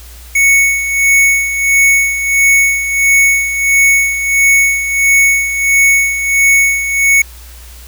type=tone with tremolo; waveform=square; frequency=2217 Hz; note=C#7; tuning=in tune; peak=-6 dBFS; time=0.35-7.22 s; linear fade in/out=5 ms; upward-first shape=sine; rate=1.5 Hz; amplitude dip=65%; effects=added 60 Hz sine -32 dBFS peak until 7.87 s + white hiss -38 dBFS RMS until 7.87 s